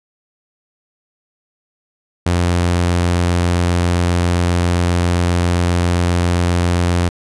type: tone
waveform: sawtooth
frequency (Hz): 87.5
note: F2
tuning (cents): +4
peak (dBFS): -9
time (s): 2.26-7.09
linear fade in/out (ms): 5
effects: resampled to 24000 Hz